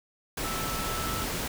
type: tone in noise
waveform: sine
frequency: 1318.5 Hz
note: E6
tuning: in tune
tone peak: -35 dBFS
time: 0.44-1.24 s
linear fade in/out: 5 ms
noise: pink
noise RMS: -32 dBFS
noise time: 0.37-1.48 s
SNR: -6 dB
effects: none